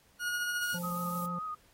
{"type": "tone with tremolo", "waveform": "40% pulse", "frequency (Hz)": 1443, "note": "F#6", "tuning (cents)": -44, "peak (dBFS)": -29, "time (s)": [0.19, 0.79], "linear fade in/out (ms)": 50, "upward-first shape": "triangle", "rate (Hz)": 14, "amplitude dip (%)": 35}
{"type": "noise", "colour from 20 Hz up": "violet", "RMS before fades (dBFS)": -43, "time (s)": [0.62, 1.26], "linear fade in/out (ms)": 2}
{"type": "harmonic tone", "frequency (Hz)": 174.61, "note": "F3", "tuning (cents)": 0, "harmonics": [1, 3, 5], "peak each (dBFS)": [-36, -46, -50], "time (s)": [0.74, 1.39], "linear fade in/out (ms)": 5}
{"type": "tone with vibrato", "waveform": "sine", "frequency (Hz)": 1248, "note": "D#6", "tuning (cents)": 5, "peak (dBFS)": -35, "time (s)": [0.83, 1.55], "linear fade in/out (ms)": 10, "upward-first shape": "sine", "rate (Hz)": 6.9, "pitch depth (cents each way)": 22}
{"effects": ["pink hiss -65 dBFS RMS until 1.73 s", "AAC 48 kbps"]}